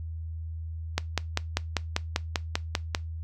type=click train; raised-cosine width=0.2 ms; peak=-7 dBFS; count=11; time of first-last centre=0.98-2.949 s; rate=5.08 Hz; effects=noise-tail reverb RT60 0.2 s tail -21 dB re dry + added 81 Hz sine -33 dBFS peak until 3.23 s